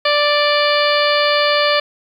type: harmonic tone with a mistuned harmonic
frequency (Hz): 587.3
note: D5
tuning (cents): 0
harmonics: 1 / 2 / 3 / 4 / 5 / 6 / 7 / 8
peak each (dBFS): -16 / -19 / -21 / -22 / -23 / -24 / -24 / -25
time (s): 0.05-1.8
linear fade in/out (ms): 5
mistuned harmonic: 7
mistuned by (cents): +55
effects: 8-bit